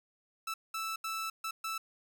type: tone bursts at uneven times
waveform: sawtooth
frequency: 1318.5 Hz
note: E6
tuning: in tune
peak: -31 dBFS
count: 5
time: 0.47-0.54 / 0.74-0.96 / 1.04-1.3 / 1.44-1.51 / 1.64-1.78 s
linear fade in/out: 5 ms
effects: none